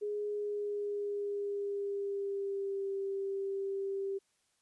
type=tone with pitch glide; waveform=sine; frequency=415.3 to 392 Hz; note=G#4 to G4; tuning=0 to 0 cents; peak=-33 dBFS; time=0.01-4.19 s; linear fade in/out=20 ms; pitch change=-100 cents; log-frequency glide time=0.28-2.92 s; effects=white hiss -75 dBFS RMS until 4.61 s + resampled to 24000 Hz